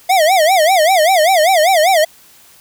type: tone with vibrato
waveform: square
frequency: 688 Hz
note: F5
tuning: 26 cents flat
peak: -9 dBFS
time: 0.09-2.05 s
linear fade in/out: 10 ms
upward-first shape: sine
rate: 5.1 Hz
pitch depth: 220 cents each way
effects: white hiss -45 dBFS RMS until 2.6 s